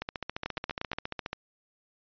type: two click trains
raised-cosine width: 0.3 ms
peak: -16 / -17 dBFS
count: 5 / 20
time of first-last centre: 0.46-0.932 / 0.02-1.33 s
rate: 8.47 / 14.5 Hz
effects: resampled to 11025 Hz